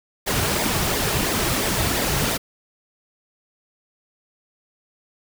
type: noise with flanger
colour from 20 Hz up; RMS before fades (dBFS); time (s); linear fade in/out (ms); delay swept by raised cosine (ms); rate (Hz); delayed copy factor
pink; -22; 0.26-2.38; 20; 0.71 to 4.11; 2.9; -0.55
effects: none